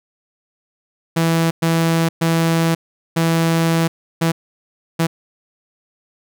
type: tone bursts at uneven times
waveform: sawtooth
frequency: 164.81 Hz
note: E3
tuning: in tune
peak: -10 dBFS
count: 6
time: 1.16-1.51 / 1.62-2.09 / 2.21-2.75 / 3.16-3.88 / 4.21-4.32 / 4.99-5.07 s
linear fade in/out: 10 ms
effects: none